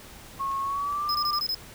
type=tone with pitch glide; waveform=sine; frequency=1092 to 1190.8 Hz; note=C#6 to D6; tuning=-26 to +24 cents; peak=-26 dBFS; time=0.39-1.41 s; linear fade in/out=20 ms; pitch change=+150 cents; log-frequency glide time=0.61-1.08 s
type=clicks; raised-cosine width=0.2 ms; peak=-30 dBFS; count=2; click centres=0.516 / 0.926 s
type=tone bursts; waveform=square; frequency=5100 Hz; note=D#8; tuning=42 cents sharp; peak=-26 dBFS; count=6; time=1.09-1.547 s; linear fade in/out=2 ms; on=57 ms; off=23 ms
effects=pink hiss -46 dBFS RMS until 1.74 s